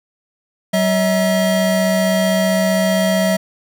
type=tone pair together; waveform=square; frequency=189.4 / 643.7 Hz; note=F#3 / E5; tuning=+41 / -41 cents; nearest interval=octave + major sixth; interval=2118 cents; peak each=-17 dBFS; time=0.73-3.37 s; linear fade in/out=10 ms; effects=none